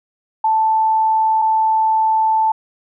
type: tone pair in turn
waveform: sine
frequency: 880 / 880 Hz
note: A5 / A5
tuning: 0 / 0 cents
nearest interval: unison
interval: 0 cents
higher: neither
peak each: -12 dBFS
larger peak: neither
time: 0.44-1.42 / 1.42-2.52 s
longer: second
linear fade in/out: 5 ms
effects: none